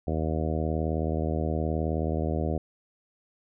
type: harmonic tone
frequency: 79 Hz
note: D#2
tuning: 27 cents sharp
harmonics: 1 / 2 / 3 / 4 / 5 / 6 / 7 / 8 / 9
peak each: -29 / -32 / -34 / -35 / -36 / -37 / -37 / -38 / -39 dBFS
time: 0.07-2.58 s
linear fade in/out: 5 ms
effects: none